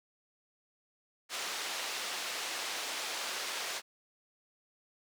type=band-pass noise; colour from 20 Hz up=white; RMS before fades=-38 dBFS; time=1.29-3.82 s; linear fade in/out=50 ms; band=430 to 5200 Hz; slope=12 dB/octave; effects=none